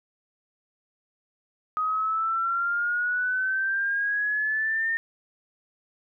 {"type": "exponential sweep", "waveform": "sine", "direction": "up", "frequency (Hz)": [1251, 1828], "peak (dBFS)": -23, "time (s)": [1.77, 4.97], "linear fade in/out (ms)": 0, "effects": []}